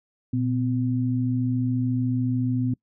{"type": "tone pair together", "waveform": "sine", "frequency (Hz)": [119.73, 253.7], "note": ["A#2", "B3"], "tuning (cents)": [47, 47], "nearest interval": "octave + minor second", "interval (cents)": 1300, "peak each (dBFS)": -24, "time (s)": [0.33, 2.74], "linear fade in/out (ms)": 5, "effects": ["noise-tail reverb RT60 0.1 s tail -25 dB re dry"]}